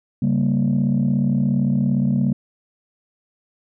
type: chord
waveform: sine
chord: G diminished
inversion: second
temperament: equal with one note detuned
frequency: 139.31 / 196 / 233.1 Hz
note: Db3 / G3 / Bb3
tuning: +9 / 0 / 0 cents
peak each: -19 dBFS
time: 0.22-2.33 s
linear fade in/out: 5 ms
effects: tanh soft clip ceiling -11 dBFS